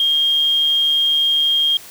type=tone; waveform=sine; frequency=3226 Hz; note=G7; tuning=49 cents sharp; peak=-13 dBFS; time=0-1.77 s; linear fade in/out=2 ms; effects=white hiss -39 dBFS RMS until 1.9 s